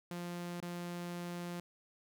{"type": "tone with dropouts", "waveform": "sawtooth", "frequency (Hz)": 174.61, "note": "F3", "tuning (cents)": 0, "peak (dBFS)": -36, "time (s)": [0.11, 1.6], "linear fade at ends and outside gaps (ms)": 2, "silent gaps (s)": [0.603, 0.626], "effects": ["13-bit"]}